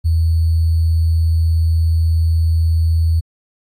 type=tone with sample-and-hold; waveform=sine; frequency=81.7 Hz; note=E2; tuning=15 cents flat; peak=-11 dBFS; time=0.04-3.21 s; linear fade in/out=20 ms; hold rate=4410 Hz; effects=AAC 64 kbps